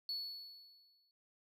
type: tone with exponential decay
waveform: triangle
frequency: 4413 Hz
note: C#8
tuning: 9 cents flat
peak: -35 dBFS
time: 0.09-1.11 s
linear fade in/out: 1 ms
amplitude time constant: 220 ms
effects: noise-tail reverb RT60 0.3 s tail -20 dB re dry + tanh soft clip ceiling -32 dBFS